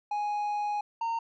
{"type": "tone pair in turn", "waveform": "triangle", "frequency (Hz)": [830.6, 917.9], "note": ["G#5", "A#5"], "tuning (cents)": [0, -27], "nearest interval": "major second", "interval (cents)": 173, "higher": "second", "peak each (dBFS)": -26, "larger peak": "neither", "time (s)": [[0.11, 0.81], [1.01, 1.19]], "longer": "first", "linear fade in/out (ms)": 5, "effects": ["resampled to 16000 Hz"]}